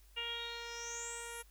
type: tone with low-pass filter sweep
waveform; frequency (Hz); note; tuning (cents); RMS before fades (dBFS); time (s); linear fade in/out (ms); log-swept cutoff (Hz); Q
10% pulse; 468.9; A#4; +10; -43; 0.16-1.43; 20; 2800 to 11000; 9.5
effects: added 50 Hz sine -59 dBFS peak until 1.5 s + white hiss -68 dBFS RMS until 1.5 s